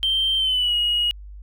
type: tone with pitch glide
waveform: triangle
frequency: 3136 to 2892 Hz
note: G7 to F#7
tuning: 0 to -40 cents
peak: -15 dBFS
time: 0.03-1.11 s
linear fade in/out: 0 ms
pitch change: -140 cents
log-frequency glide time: 0.37-0.74 s
effects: tanh soft clip ceiling -15 dBFS + added 50 Hz sine -36 dBFS peak until 1.42 s